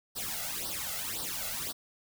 white noise with flanger, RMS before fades -36 dBFS, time 0.15-1.73 s, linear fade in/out 20 ms, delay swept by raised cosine 0.21 to 1.51 ms, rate 1.9 Hz, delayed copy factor +0.85, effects none

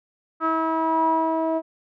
sawtooth tone with low-pass filter sweep, 322.9 Hz, E4, 36 cents flat, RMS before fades -22 dBFS, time 0.4-1.62 s, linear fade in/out 50 ms, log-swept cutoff 1300 to 760 Hz, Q 7.4, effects none

